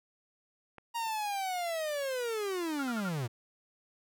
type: click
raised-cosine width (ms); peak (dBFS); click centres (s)
0.5; -33; 0.783
type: linear sweep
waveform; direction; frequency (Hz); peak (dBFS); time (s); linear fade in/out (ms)
45% pulse; down; 942 to 110.1; -32; 0.94-3.28; 20
type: tone bursts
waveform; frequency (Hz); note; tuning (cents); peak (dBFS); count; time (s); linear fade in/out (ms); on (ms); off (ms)
sine; 1396.9; F6; 0; -36; 4; 2.79-3.091; 5; 43; 43
effects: none